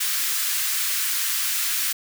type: high-pass noise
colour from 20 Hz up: white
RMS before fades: -24 dBFS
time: 0-1.93 s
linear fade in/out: 10 ms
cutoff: 1300 Hz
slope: 24 dB/octave
effects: none